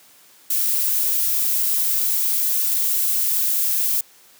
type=noise; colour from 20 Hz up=violet; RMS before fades=-20 dBFS; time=0.5-4.01 s; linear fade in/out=5 ms; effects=white hiss -51 dBFS RMS until 4.39 s + high-pass 150 Hz 12 dB/octave